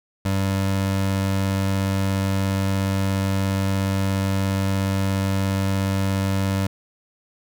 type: tone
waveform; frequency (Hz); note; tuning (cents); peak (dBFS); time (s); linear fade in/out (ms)
25% pulse; 97; G2; -18; -16; 0.25-6.67; 5
effects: none